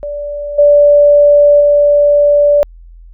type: tone with level steps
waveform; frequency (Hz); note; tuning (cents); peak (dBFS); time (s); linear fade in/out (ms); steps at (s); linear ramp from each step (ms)
sine; 582; D5; -16; -18 / -3 / -5; 0.03-2.63; 0; 0.58 / 1.6; 10
effects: added 42 Hz sine -33 dBFS peak until 3.13 s